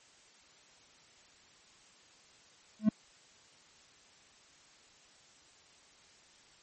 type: tone with exponential growth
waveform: triangle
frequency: 215.1 Hz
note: A3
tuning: 39 cents flat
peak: -16 dBFS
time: 2.79-2.89 s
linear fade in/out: 5 ms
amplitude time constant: 20 ms
effects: white hiss -61 dBFS RMS until 6.62 s + MP3 32 kbps